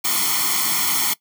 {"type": "noise with comb filter", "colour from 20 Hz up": "white", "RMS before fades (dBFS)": -20, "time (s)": [0.04, 1.14], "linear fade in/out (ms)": 10, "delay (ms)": 0.92, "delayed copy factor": 0.9, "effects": ["noise-tail reverb RT60 0.1 s tail -21 dB re dry", "high-pass 200 Hz 12 dB/octave"]}